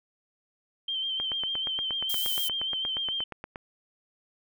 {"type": "tone with vibrato", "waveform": "sine", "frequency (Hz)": 3136, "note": "G7", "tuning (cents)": 0, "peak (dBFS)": -28, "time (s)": [0.88, 3.24], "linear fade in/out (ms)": 5, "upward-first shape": "sine", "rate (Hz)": 6.7, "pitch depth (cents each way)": 39}
{"type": "click train", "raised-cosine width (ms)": 0.5, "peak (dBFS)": -22, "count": 21, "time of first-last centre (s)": [1.2, 3.558], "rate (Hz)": 8.48}
{"type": "noise", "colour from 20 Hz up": "violet", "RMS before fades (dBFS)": -32, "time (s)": [2.09, 2.49], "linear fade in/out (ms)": 10}
{"effects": []}